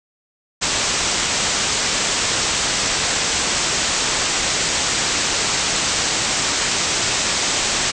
white low-pass noise, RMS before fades -20 dBFS, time 0.61-7.92 s, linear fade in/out 20 ms, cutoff 8100 Hz, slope 96 dB/octave, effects none

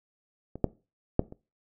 clicks, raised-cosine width 2 ms, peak -25 / -9 / -7 / -29 dBFS, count 4, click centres 0.556 / 0.643 / 1.194 / 1.324 s, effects noise-tail reverb RT60 0.3 s tail -20 dB re dry

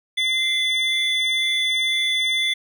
triangle tone pair together, 2062 / 3468 Hz, C7 / A7, -26 / -26 cents, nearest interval major sixth, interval 900 cents, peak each -21 / -19 dBFS, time 0.17-2.54 s, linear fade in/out 10 ms, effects none

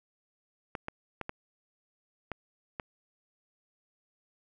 clicks, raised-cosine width 0.5 ms, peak -20 dBFS, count 6, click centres 0.752 / 0.884 / 1.213 / 1.294 / 2.317 / 2.798 s, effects none

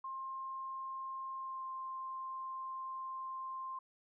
sine tone with pitch glide, 1061 to 1051.8 Hz, C6 to C6, +24 to +9 cents, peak -40 dBFS, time 0.04-3.79 s, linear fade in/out 5 ms, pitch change -15 cents, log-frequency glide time 1.36-1.66 s, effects none

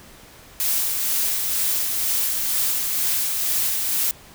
blue noise with tremolo, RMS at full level -21 dBFS, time 0.6-4.11 s, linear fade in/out 0 ms, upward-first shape sine, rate 2.1 Hz, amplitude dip 30%, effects pink hiss -46 dBFS RMS until 4.34 s

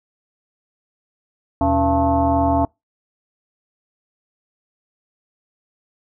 sine tone with frequency modulation, 480.7 Hz, B4, 47 cents flat, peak -14 dBFS, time 1.61-2.65 s, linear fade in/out 2 ms, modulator 201 Hz, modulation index 2.2, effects noise-tail reverb RT60 0.2 s tail -26 dB re dry

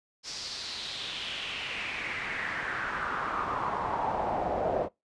brown noise with band-pass filter sweep, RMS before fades -33 dBFS, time 0.23-4.89 s, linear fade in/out 50 ms, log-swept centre 5300 to 590 Hz, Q 3.8, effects noise-tail reverb RT60 0.2 s tail -23 dB re dry + resampled to 22050 Hz

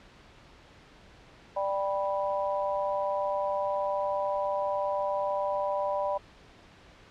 harmonic tone, 196.6 Hz, G3, 5 cents sharp, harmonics 3 / 4 / 5, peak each -29 / -34 / -32 dBFS, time 1.56-6.18 s, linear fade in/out 10 ms, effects pink hiss -54 dBFS RMS until 7.1 s + low-pass 4000 Hz 12 dB/octave

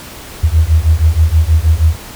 sine beating tone pair, 76.8 / 83.1 Hz, D#2 / E2, -22 / +15 cents, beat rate 6.3 Hz, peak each -10 dBFS, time 0.43-1.96 s, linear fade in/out 10 ms, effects pink hiss -31 dBFS RMS until 2.15 s

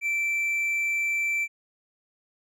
triangle tone, 2336 Hz, D7, 10 cents flat, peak -22 dBFS, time 0.01-1.48 s, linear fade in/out 50 ms, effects none

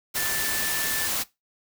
sine tone in noise, 1760 Hz, A6, in tune, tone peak -31 dBFS, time 0.16-1.08 s, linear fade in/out 20 ms, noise white, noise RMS -27 dBFS, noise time 0.14-1.24 s, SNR -7 dB, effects noise-tail reverb RT60 0.2 s tail -19 dB re dry

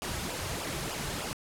pink noise with flanger, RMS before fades -35 dBFS, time 0.02-1.33 s, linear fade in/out 0 ms, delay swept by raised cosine 0.48 to 4.18 ms, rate 3.3 Hz, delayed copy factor -0.7, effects low-pass 12000 Hz 12 dB/octave

